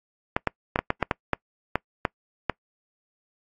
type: clicks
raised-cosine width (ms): 0.5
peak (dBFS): -6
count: 11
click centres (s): 0.365 / 0.473 / 0.759 / 0.79 / 0.904 / 1.027 / 1.112 / 1.333 / 1.756 / 2.052 / 2.497
effects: noise-tail reverb RT60 0.1 s tail -26 dB re dry + AAC 32 kbps